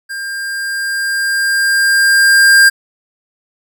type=tone with level ramp; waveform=square; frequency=1600 Hz; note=G6; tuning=35 cents sharp; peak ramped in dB=-22 to -4 dBFS; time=0.09-2.7 s; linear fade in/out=20 ms; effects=none